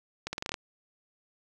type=accelerating click train; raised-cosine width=0.2 ms; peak=-16 dBFS; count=8; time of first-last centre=0.27-0.542 s; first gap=60 ms; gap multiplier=0.85; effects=none